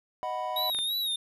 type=chord; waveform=triangle; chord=B major; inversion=first; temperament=equal; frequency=622.3 / 740 / 987.8 Hz; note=D#5 / F#5 / B5; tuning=0 / 0 / 0 cents; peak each=-34 / -32 / -32 dBFS; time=0.23-0.7 s; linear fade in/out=0 ms
type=tone with vibrato; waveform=square; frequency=3782 Hz; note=A#7; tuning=24 cents sharp; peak=-28 dBFS; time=0.56-1.16 s; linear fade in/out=5 ms; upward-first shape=sine; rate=3 Hz; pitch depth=77 cents each way
type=clicks; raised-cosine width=0.3 ms; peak=-24 dBFS; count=2; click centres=0.748 / 0.788 s
effects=none